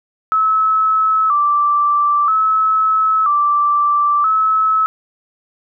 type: tone with vibrato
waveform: sine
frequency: 1232 Hz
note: D#6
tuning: 17 cents flat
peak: -11 dBFS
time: 0.32-4.86 s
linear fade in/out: 0 ms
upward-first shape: square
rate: 0.51 Hz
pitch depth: 88 cents each way
effects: none